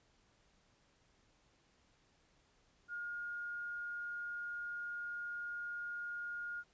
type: tone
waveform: sine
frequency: 1425 Hz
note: F6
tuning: 34 cents sharp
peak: -40 dBFS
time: 2.88-6.64 s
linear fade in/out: 50 ms
effects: pink hiss -72 dBFS RMS until 6.73 s + resampled to 16000 Hz